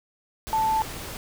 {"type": "tone in noise", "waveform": "sine", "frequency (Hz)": 880, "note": "A5", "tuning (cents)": 0, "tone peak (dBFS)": -20, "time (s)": [0.53, 0.82], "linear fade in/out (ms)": 0, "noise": "pink", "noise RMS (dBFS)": -36, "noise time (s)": [0.47, 1.17], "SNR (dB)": 13, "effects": []}